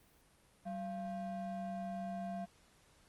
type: ring-modulated tone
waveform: triangle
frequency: 439.8 Hz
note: A4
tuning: 1 cent flat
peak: -34 dBFS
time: 0.65-2.46 s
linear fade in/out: 20 ms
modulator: 249 Hz
effects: pink hiss -67 dBFS RMS until 3.08 s + Opus 32 kbps